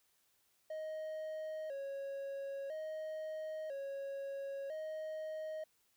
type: tone with vibrato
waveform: triangle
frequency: 587.3 Hz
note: D5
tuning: in tune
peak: -38 dBFS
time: 0.7-5.64 s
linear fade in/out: 5 ms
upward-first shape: square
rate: 0.5 Hz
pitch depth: 110 cents each way
effects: white hiss -75 dBFS RMS until 5.96 s